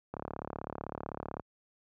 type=click train; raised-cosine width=1 ms; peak=-23 dBFS; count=46; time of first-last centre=0.14-1.397 s; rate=35.8 Hz; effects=high-pass 60 Hz 12 dB/octave